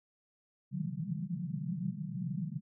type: band-pass noise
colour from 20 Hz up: white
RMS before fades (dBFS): -37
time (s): 0.71-2.61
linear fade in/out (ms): 50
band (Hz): 130 to 200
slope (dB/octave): 96
effects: none